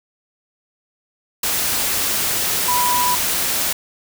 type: tone in noise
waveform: sine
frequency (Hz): 983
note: B5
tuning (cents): -8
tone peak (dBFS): -17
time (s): 2.68-3.15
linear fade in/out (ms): 5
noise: white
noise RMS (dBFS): -20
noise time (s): 1.43-3.73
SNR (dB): 0
effects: none